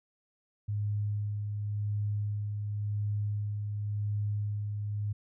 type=tone with tremolo; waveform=sine; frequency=103.8 Hz; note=G#2; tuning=in tune; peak=-28 dBFS; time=0.68-5.13 s; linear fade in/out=10 ms; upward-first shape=sine; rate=0.92 Hz; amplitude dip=35%; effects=none